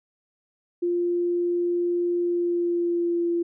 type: tone with pitch glide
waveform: sine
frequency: 349.2 to 342.4 Hz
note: F4 to F4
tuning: 0 to -34 cents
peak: -21 dBFS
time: 0.82-3.43 s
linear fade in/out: 10 ms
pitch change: -34 cents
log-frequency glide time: 2.2-3.31 s
effects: none